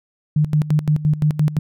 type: tone with tremolo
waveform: sine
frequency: 151.5 Hz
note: D#3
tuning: 46 cents flat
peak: -12 dBFS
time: 0.36-1.59 s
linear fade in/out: 5 ms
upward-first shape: square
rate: 5.8 Hz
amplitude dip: 80%
effects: none